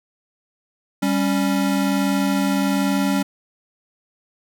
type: tone pair together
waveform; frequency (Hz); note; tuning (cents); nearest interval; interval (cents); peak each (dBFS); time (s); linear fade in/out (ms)
square; 196 / 277.2; G3 / C#4; 0 / 0; tritone; 600; -21; 1.02-3.23; 10
effects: none